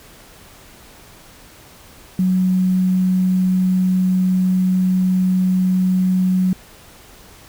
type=tone with quantisation; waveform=sine; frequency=185 Hz; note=F#3; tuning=in tune; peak=-13 dBFS; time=2.19-6.53 s; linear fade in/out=2 ms; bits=7; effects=pink hiss -44 dBFS RMS until 7.48 s